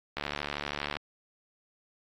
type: click train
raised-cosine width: 0.3 ms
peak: -16 dBFS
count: 59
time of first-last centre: 0.17-0.968 s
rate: 72.7 Hz
effects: AAC 64 kbps